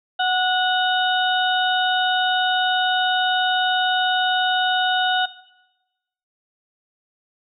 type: harmonic tone with a mistuned harmonic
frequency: 740 Hz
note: F#5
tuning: in tune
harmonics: 1 / 2 / 4 / 5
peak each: -20 / -23 / -26 / -27 dBFS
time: 0.19-5.26 s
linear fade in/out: 10 ms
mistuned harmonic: 2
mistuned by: -20 cents
effects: noise-tail reverb RT60 1.0 s tail -17 dB re dry